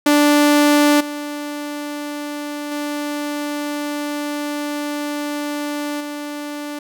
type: tone with level steps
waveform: sawtooth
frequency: 293.3 Hz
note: D4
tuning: 2 cents flat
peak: -7 / -21 / -18 / -22 dBFS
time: 0.06-6.79 s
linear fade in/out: 5 ms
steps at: 1 / 2.71 / 6 s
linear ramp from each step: 10 ms
effects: none